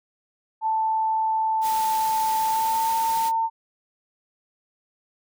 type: tone with pitch glide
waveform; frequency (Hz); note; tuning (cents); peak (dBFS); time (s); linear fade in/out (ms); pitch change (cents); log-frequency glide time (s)
sine; 882 to 902.6; A5 to A5; +4 to +44; -20; 0.61-3.5; 50; +40; 2.42-2.89
type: noise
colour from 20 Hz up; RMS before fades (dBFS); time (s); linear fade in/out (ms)
white; -34; 1.61-3.32; 50
effects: none